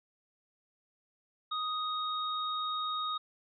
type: tone pair together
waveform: sine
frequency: 1248 / 3740 Hz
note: D#6 / A#7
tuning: +5 / +5 cents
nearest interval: octave + perfect fifth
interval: 1900 cents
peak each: -33 / -37 dBFS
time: 1.51-3.18 s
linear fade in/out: 10 ms
effects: none